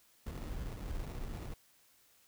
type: noise with sample-and-hold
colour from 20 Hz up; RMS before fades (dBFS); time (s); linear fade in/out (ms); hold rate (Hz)
brown; -41; 0.26-1.54; 5; 1575
effects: white hiss -67 dBFS RMS until 2.27 s

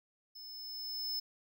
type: tone with level ramp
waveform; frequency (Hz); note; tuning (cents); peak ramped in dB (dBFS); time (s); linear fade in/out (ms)
square; 5230; E8; -15; -48 to -34; 0.35-1.2; 10
effects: none

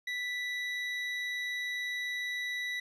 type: tone pair together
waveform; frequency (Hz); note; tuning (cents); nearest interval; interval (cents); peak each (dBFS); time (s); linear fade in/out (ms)
triangle; 1975.5 / 3861; B6 / B7; 0 / -40; octave; 1160; -32 / -39; 0.07-2.8; 5
effects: resampled to 32000 Hz

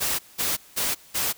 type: noise bursts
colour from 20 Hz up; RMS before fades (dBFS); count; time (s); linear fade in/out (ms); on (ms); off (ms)
white; -25; 4; 0-1.33; 20; 190; 190
effects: white hiss -51 dBFS RMS until 1.37 s

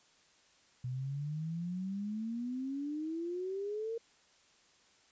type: exponential sweep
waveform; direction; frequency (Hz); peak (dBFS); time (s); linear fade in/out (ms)
sine; up; 123.47 to 464.4; -35; 0.84-3.98; 5
effects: white hiss -66 dBFS RMS until 5.11 s + resampled to 16000 Hz

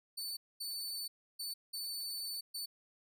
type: tone bursts at uneven times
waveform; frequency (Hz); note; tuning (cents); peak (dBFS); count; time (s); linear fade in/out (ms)
sawtooth; 4506; C#8; +28; -36; 5; 0.17-0.37 / 0.6-1.08 / 1.39-1.54 / 1.73-2.41 / 2.54-2.66; 10
effects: none

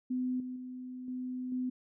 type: tone with level steps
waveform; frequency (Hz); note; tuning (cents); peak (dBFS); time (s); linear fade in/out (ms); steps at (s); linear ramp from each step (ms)
sine; 253.2; B3; +43; -30 / -37 / -40 / -35 / -31; 0.1-1.7; 10; 0.4 / 0.56 / 1.08 / 1.52; 2
effects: none

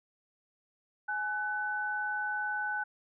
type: tone pair together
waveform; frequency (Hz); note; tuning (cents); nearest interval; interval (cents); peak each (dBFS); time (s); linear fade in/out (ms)
sine; 838 / 1500; G#5 / F#6; +15 / +23; minor seventh; 1008; -36 / -32; 1.08-2.84; 10
effects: none

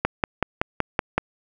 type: click train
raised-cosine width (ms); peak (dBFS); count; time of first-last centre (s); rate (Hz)
0.5; -4; 7; 0.05-1.18; 5.31
effects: none

